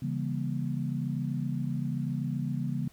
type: chord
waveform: sine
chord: C# diminished seventh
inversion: none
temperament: just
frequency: 138.59 / 166.31 / 199.57 / 239.5 Hz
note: C#3 / E3 / G3 / Bb3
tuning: 0 / +16 / +31 / +47 cents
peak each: -32 / -35 / -37 / -35 dBFS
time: 0.02-2.88 s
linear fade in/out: 5 ms
effects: pink hiss -60 dBFS RMS until 2.92 s